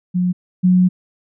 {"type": "tone pair in turn", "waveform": "sine", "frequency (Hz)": [180, 182.2], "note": ["F#3", "F#3"], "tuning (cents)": [-47, -26], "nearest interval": "unison", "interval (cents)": 21, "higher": "second", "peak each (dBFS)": [-14, -9], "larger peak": "second", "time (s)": [[0.14, 0.33], [0.63, 0.89]], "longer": "second", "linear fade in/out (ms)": 20, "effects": []}